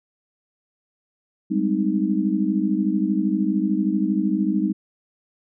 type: chord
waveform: sine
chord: Ab major seventh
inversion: third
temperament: just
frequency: 194.67 / 207.7 / 259.6 / 311.5 Hz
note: G3 / Ab3 / C4 / Eb4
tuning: -12 / 0 / -13 / +2 cents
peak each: -23 / -24 / -27 / -23 dBFS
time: 1.5-4.73 s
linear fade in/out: 20 ms
effects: none